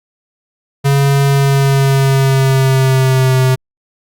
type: tone with pitch glide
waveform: square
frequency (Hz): 139.3 to 129.97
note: C#3 to C3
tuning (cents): +9 to -11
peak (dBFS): -9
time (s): 0.84-3.56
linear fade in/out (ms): 20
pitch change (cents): -120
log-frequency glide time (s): 1.27-3.4
effects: Opus 48 kbps